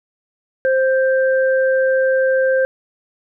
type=tone pair together; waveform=sine; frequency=525 / 1573.2 Hz; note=C5 / G6; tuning=+6 / +6 cents; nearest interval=octave + perfect fifth; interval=1900 cents; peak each=-13 / -21 dBFS; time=0.65-2.65 s; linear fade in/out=0 ms; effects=none